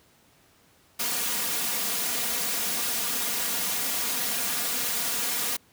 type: noise with comb filter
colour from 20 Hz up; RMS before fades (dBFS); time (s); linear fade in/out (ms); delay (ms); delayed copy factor
white; -28; 0.99-5.57; 10; 4.2; +0.75
effects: pink hiss -60 dBFS RMS until 5.72 s + high-pass 80 Hz 12 dB/octave